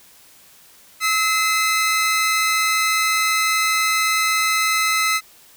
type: tone pair together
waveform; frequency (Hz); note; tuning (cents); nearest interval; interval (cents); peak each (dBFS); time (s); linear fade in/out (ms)
sawtooth; 1294.3 / 2056; E6 / C7; -32 / -31; minor sixth; 801; -16; 1-5.21; 50
effects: white hiss -49 dBFS RMS until 5.56 s